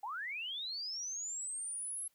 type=linear sweep; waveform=sine; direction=up; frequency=762 to 11120 Hz; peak=-38 dBFS; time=0.03-2.08 s; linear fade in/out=5 ms; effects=white hiss -75 dBFS RMS until 2.14 s